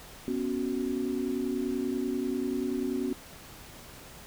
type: chord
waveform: sine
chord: B suspended second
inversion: none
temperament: equal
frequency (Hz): 246.9 / 277.2 / 370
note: B3 / C#4 / F#4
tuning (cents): 0 / 0 / 0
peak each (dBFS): -32 / -32 / -33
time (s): 0.28-3.13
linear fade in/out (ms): 0
effects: pink hiss -48 dBFS RMS until 4.26 s